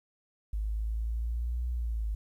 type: exponential two-way sweep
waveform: sine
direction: up then down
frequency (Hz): 51.91 to 61 to 51.91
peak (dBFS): -29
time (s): 0.53-2.15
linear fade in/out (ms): 5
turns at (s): 1.7
effects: 11-bit